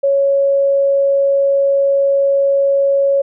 sine tone, 554.4 Hz, C#5, in tune, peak -10 dBFS, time 0.03-3.22 s, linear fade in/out 10 ms, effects none

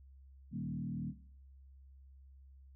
sine tone with frequency modulation, 187.8 Hz, F#3, 26 cents sharp, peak -36 dBFS, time 0.51-1.14 s, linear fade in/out 50 ms, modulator 39.2 Hz, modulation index 1.5, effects noise-tail reverb RT60 0.6 s tail -19 dB re dry + added 67 Hz sine -55 dBFS peak until 2.75 s

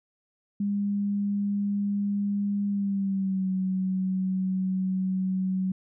sine tone with pitch glide, 202.3 to 187.67 Hz, G#3 to F#3, -45 to +25 cents, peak -24 dBFS, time 0.6-5.72 s, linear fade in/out 5 ms, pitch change -130 cents, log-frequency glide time 2.68-3.5 s, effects none

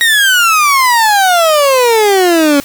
30% pulse exponential sweep, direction down, 1900 to 277.5 Hz, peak -4 dBFS, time 0.01-2.6 s, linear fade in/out 0 ms, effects white hiss -32 dBFS RMS until 2.64 s

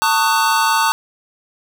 square chord, D# half-diminished seventh, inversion second, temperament just, 896 / 1120.1 / 1244.5 / 1493.4 Hz, A5 / C#6 / D#6 / F#6, +31 / +18 / 0 / +16 cents, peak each -17 / -21 / -21 / -22 dBFS, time 0.02-0.92 s, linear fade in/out 0 ms, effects 8-bit

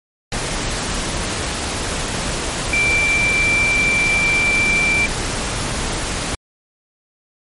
sine tone in noise, 2349 Hz, D7, in tune, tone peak -14 dBFS, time 2.73-5.06 s, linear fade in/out 2 ms, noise pink, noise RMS -22 dBFS, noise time 0.32-6.35 s, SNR +5 dB, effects MP3 48 kbps

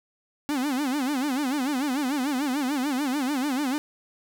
45% pulse tone with vibrato, 273.7 Hz, C#4, 22 cents flat, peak -24 dBFS, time 0.49-3.78 s, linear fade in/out 0 ms, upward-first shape sine, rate 6.8 Hz, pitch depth 170 cents each way, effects none

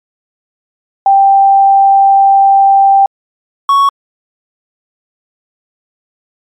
sine / triangle tone pair in turn, 786 / 1111.6 Hz, G5 / C#6, +4 / +4 cents, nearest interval tritone, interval 600 cents, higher second, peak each -3 dBFS, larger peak neither, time 1.06-3.06 / 3.69-3.89 s, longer first, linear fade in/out 2 ms, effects MP3 96 kbps

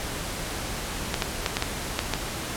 clicks, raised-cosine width 0.2 ms, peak -6 dBFS, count 7, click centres 1.142 / 1.222 / 1.462 / 1.569 / 1.624 / 1.991 / 2.137 s, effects pink hiss -32 dBFS RMS until 2.56 s + low-pass 12000 Hz 12 dB/octave

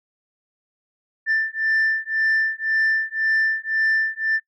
sine beating tone pair, 1774 / 1775.9 Hz, A6 / A6, +14 / +16 cents, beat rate 1.9 Hz, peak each -20 dBFS, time 1.26-4.4 s, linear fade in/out 50 ms, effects noise-tail reverb RT60 0.1 s tail -25 dB re dry + tanh soft clip ceiling -14 dBFS

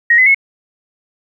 sine tone with pitch steps, 1881 / 2028 / 2186 Hz, A#6 / B6 / C#7, +15 / +45 / -25 cents, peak -6 dBFS, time 0.1-0.346 s, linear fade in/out 5 ms, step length 82 ms, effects 8-bit

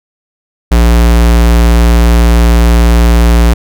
square tone, 58.27 Hz, A#1, in tune, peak -4 dBFS, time 0.71-3.54 s, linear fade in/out 10 ms, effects none

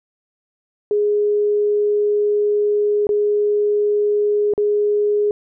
sine tone with dropouts, 415.3 Hz, G#4, in tune, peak -14 dBFS, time 0.91-5.31 s, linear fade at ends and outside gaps 1 ms, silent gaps 3.069-3.091 / 4.537-4.578 s, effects none

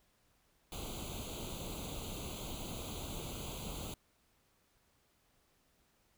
pink noise with comb filter, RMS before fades -43 dBFS, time 0.72-3.94 s, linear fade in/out 2 ms, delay 0.28 ms, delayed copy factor +1, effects pink hiss -73 dBFS RMS until 6.17 s

